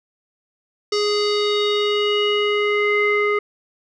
square tone with low-pass filter sweep, 415.3 Hz, G#4, in tune, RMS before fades -19 dBFS, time 0.92-3.39 s, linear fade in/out 5 ms, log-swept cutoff 5100 to 1800 Hz, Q 5.1, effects none

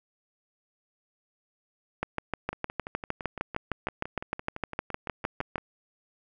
two click trains, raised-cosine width 0.5 ms, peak -13 / -21 dBFS, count 24 / 19, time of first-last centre 2.03-5.558 / 2.53-5.581 s, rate 6.52 / 5.9 Hz, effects none

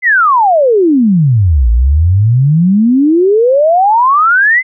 sine exponential two-way sweep, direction down then up, 2093 to 54.8 to 2093 Hz, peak -5 dBFS, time 0.02-4.63 s, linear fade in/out 50 ms, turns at 1.7 s, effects none

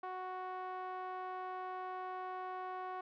5% pulse tone with low-pass filter, 370 Hz, F#4, in tune, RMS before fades -43 dBFS, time 0.03-3.01 s, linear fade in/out 5 ms, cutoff 940 Hz, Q 2.7, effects none

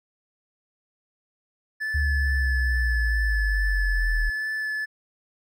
triangle tone with vibrato, 1737 Hz, A6, 23 cents flat, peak -24 dBFS, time 1.8-4.86 s, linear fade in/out 20 ms, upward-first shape sine, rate 2.3 Hz, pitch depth 10 cents each way
sine linear sweep, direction down, 72.9 to 38.02 Hz, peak -21 dBFS, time 1.94-4.3 s, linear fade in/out 10 ms
effects none

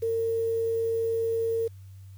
sine tone with quantisation, 455.3 Hz, A#4, 41 cents flat, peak -24 dBFS, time 0.02-1.68 s, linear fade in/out 10 ms, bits 8, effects added 96 Hz sine -43 dBFS peak until 2.17 s + white hiss -65 dBFS RMS until 2.17 s

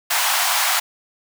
pink high-pass noise, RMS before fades -19 dBFS, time 0.1-0.8 s, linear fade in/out 10 ms, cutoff 710 Hz, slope 48 dB/octave, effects none

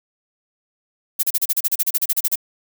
violet noise bursts, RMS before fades -18 dBFS, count 16, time 1.19-2.357 s, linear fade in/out 10 ms, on 42 ms, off 33 ms, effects none

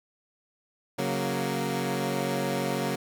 15% pulse chord, F# major, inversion second, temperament equal, 138.59 / 185 / 233.1 Hz, C#3 / F#3 / A#3, 0 / 0 / 0 cents, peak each -25 dBFS, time 0.98-2.96 s, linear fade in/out 10 ms, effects none

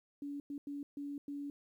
sine tone bursts at uneven times, 285.4 Hz, D4, 49 cents flat, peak -39 dBFS, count 5, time 0.22-0.4 / 0.5-0.58 / 0.67-0.83 / 0.97-1.18 / 1.28-1.5 s, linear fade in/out 2 ms, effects 12-bit

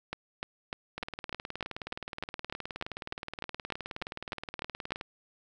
two click trains, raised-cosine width 0.3 ms, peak -21 / -18 dBFS, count 78 / 17, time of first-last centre 0.98-5.011 / 0.13-4.92 s, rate 19.1 / 3.34 Hz, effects none

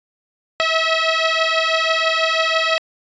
10% pulse beating tone pair, 644 / 650.1 Hz, E5 / E5, -41 / -24 cents, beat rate 6.1 Hz, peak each -10 dBFS, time 0.6-2.78 s, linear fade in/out 0 ms, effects resampled to 16000 Hz

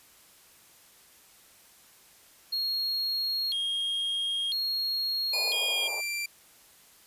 triangle tone with vibrato, 3729 Hz, A#7, in tune, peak -26 dBFS, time 2.52-5.88 s, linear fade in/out 10 ms, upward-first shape square, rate 0.5 Hz, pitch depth 240 cents each way
pink band-pass noise, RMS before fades -41 dBFS, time 5.33-6.01 s, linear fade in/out 5 ms, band 430 to 990 Hz, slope 48 dB/octave
sawtooth tone with pitch glide, 2448 to 2359 Hz, D#7 to D7, -29 to +7 cents, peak -27 dBFS, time 5.33-6.26 s, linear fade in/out 5 ms, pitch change -64 cents, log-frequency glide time 5.67-5.96 s
effects white hiss -57 dBFS RMS until 7.06 s + resampled to 32000 Hz

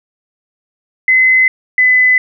sine tone pair in turn, 2040 / 2010 Hz, C7 / B6, -44 / +30 cents, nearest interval unison, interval 26 cents, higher first, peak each -6 dBFS, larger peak neither, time 1.08-1.48 / 1.78-2.18 s, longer neither, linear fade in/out 2 ms, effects none

